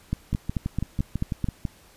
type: two click trains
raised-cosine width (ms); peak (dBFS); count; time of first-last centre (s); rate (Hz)
5; -14 / -12; 9 / 7; 0.33-1.652 / 0.13-1.443; 6.05 / 4.57
effects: pink hiss -54 dBFS RMS until 1.96 s + resampled to 32000 Hz

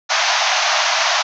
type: band-pass noise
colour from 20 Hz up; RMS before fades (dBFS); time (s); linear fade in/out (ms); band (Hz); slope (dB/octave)
pink; -17; 0.09-1.23; 20; 620 to 6500; 96
effects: none

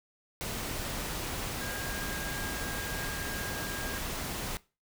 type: tone in noise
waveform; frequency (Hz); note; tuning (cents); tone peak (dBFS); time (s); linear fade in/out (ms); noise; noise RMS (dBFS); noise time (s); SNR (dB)
sine; 1620; G#6; -43; -40; 1.61-3.98; 0; pink; -36; 0.41-4.57; -7
effects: noise-tail reverb RT60 0.3 s tail -20 dB re dry

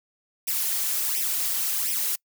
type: noise with flanger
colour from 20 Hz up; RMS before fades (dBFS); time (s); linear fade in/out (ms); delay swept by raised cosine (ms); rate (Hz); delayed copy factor
blue; -26; 0.47-2.16; 10; 0.35 to 4.55; 1.4; +1
effects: noise-tail reverb RT60 0.1 s tail -26 dB re dry

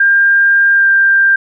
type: tone with pitch glide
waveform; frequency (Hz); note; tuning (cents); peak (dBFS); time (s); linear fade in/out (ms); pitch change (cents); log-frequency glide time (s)
sine; 1600 to 1586.2; G6 to G6; +35 to +20; -6; 0-1.36; 5; -15; 0.73-0.87
effects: none

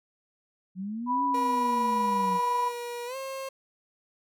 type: linear two-way sweep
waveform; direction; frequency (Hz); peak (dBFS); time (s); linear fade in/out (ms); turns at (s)
sine; up then down; 179.5 to 280 to 179.5; -31; 0.75-2.4; 50; 1.24
type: tone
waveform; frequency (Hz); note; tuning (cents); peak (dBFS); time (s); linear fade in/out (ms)
sine; 985; B5; -5; -24; 1.06-2.72; 50
type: tone with pitch glide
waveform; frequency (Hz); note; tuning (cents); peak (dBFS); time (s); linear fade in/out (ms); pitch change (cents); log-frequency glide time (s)
30% pulse; 479.7 to 535.3; A#4 to C5; +50 to +39; -31; 1.34-3.49; 5; +189; 3.06-3.16
effects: none

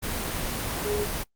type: tone in noise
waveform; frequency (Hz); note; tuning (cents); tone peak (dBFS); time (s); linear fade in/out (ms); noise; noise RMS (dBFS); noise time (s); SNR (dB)
sine; 415.3; G#4; 0; -26; 0.84-1.06; 20; pink; -30; 0.02-1.24; +1
effects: noise-tail reverb RT60 0.1 s tail -20 dB re dry + Opus 24 kbps

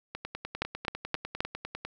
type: two click trains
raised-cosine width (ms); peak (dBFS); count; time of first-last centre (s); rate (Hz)
0.3; -11 / -20; 4 / 18; 0.62-1.405 / 0.15-1.85; 3.82 / 10
effects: none

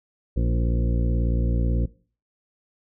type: harmonic tone with a mistuned harmonic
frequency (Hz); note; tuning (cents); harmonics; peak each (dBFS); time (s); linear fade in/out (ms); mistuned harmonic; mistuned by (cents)
58.27; A#1; 0; 1 / 2 / 3 / 4 / 5 / 6 / 8 / 9; -21 / -27 / -31 / -33 / -35 / -37 / -39 / -40; 0.36-1.86; 10; 5; -19
effects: noise-tail reverb RT60 0.4 s tail -19 dB re dry

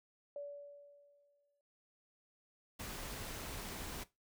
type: tone with exponential decay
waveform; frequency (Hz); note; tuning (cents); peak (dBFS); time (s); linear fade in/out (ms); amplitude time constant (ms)
sine; 574; D5; -40; -40; 0.36-1.61; 2; 270
type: noise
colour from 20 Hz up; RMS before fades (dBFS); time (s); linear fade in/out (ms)
pink; -45; 2.79-4.04; 10
effects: noise-tail reverb RT60 0.2 s tail -17 dB re dry

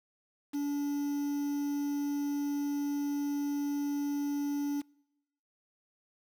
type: tone with quantisation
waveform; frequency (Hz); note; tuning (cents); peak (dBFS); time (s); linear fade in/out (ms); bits
triangle; 287.1; D4; -39; -28; 0.53-4.82; 20; 8
effects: noise-tail reverb RT60 0.9 s tail -26 dB re dry

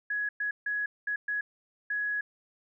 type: tone bursts at uneven times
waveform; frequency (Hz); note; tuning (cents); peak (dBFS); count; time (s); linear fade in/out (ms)
sine; 1676; G#6; +15; -28; 6; 0.1-0.29 / 0.4-0.51 / 0.66-0.86 / 1.07-1.16 / 1.28-1.41 / 1.9-2.21; 5
effects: none

